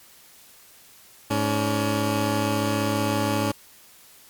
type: tone pair together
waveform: 15% pulse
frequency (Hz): 106.1 / 283.3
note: G#2 / C#4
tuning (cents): +38 / +38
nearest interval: octave + perfect fourth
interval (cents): 1700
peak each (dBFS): -18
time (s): 1.3-3.52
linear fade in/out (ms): 10
effects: white hiss -51 dBFS RMS until 4.29 s + MP3 96 kbps